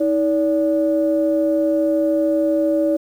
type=tone pair together; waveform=sine; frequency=318.9 / 574 Hz; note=D#4 / D5; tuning=+43 / -40 cents; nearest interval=minor seventh; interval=1017 cents; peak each=-17 dBFS; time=0-2.97 s; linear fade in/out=10 ms; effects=tanh soft clip ceiling -7 dBFS + 8-bit